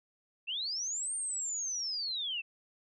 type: linear two-way sweep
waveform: sine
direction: up then down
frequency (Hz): 2593 to 8870 to 2593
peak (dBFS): -33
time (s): 0.47-2.42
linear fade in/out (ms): 20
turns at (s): 1.15
effects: none